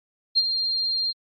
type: tone with ADSR envelope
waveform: sine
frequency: 4195 Hz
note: C8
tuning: 4 cents sharp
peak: -14 dBFS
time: 0.35-1.13 s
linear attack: 29 ms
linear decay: 41 ms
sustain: -8 dB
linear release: 32 ms
effects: Opus 48 kbps